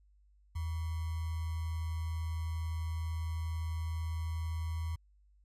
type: tone with sample-and-hold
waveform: sine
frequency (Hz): 81.1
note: E2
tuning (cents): -28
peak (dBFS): -33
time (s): 0.55-4.96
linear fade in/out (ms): 10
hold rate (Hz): 1050
effects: added 50 Hz sine -62 dBFS peak until 5.44 s + resampled to 32000 Hz